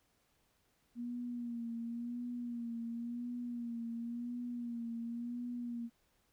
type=tone with vibrato; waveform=sine; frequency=237.2 Hz; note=A#3; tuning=30 cents sharp; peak=-38 dBFS; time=0.95-5.9 s; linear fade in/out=50 ms; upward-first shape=sine; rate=0.94 Hz; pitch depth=43 cents each way; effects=pink hiss -75 dBFS RMS until 6.32 s